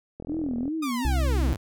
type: click train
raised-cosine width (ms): 2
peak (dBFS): -24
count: 21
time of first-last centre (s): 0.2-0.68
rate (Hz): 41.7
type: tone with vibrato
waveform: sine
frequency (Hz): 276.2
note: C#4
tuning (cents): -6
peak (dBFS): -26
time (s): 0.28-1.06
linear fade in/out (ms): 20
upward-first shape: sine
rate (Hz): 2.6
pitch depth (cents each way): 270
type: linear sweep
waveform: sawtooth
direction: down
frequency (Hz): 1244.5 to 74.3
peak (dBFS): -27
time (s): 0.82-1.57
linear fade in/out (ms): 10
type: harmonic tone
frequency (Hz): 65.2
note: C2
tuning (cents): -5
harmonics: 1 / 2 / 4 / 5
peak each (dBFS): -21 / -32 / -35 / -35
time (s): 1.05-1.53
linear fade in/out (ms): 0
effects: none